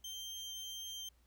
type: tone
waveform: 30% pulse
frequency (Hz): 3151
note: G7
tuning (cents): +8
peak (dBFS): -40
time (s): 0.04-1.09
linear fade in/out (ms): 5
effects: added 60 Hz sine -67 dBFS peak until 1.26 s + pink hiss -75 dBFS RMS until 1.26 s